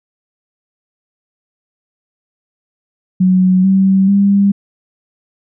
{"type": "tone with pitch steps", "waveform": "sine", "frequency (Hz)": [185, 192.08, 199.43], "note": ["F#3", "G3", "G3"], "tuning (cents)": [0, -35, 30], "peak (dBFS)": -7, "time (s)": [3.2, 4.52], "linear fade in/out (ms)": 10, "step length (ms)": 440, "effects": []}